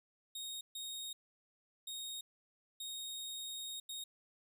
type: tone bursts at uneven times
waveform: sawtooth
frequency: 3730 Hz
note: A#7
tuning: in tune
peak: -39 dBFS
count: 5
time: 0.35-0.61 / 0.75-1.13 / 1.87-2.21 / 2.8-3.8 / 3.89-4.04 s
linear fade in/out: 5 ms
effects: none